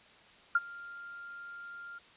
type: tone with ADSR envelope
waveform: sine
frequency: 1396.9 Hz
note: F6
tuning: in tune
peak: -20 dBFS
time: 0.55-1.99 s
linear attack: 5 ms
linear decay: 35 ms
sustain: -23 dB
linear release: 14 ms
effects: white hiss -58 dBFS RMS until 2.16 s + resampled to 8000 Hz